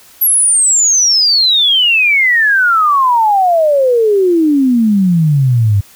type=exponential sweep; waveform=sine; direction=down; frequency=11840 to 97 Hz; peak=-7 dBFS; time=0.21-5.81 s; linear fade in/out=10 ms; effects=white hiss -42 dBFS RMS until 5.95 s